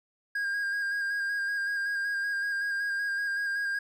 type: tone with vibrato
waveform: triangle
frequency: 1620 Hz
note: G#6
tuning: 43 cents flat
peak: -26 dBFS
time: 0.35-3.79 s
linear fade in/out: 5 ms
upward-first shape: square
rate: 5.3 Hz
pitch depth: 21 cents each way
effects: none